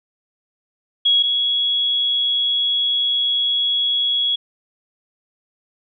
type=tone pair in turn; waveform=sine; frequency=3322 / 3343 Hz; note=G#7 / G#7; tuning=0 / +11 cents; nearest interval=unison; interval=11 cents; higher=second; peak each=-12 / -16 dBFS; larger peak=first; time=1.05-1.23 / 1.23-4.36 s; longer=second; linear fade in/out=10 ms; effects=none